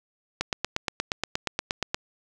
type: click train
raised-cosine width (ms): 0.2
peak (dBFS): -8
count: 14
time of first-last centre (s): 0.41-1.945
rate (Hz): 8.47
effects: none